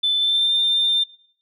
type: tone with pitch glide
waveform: sine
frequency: 3520 to 3596 Hz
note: A7 to A7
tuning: 0 to +37 cents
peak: -15 dBFS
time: 0.03-1.04 s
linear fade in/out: 10 ms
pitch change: +37 cents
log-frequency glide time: 0.17-0.52 s
effects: noise-tail reverb RT60 0.6 s tail -18 dB re dry + tanh soft clip ceiling -11 dBFS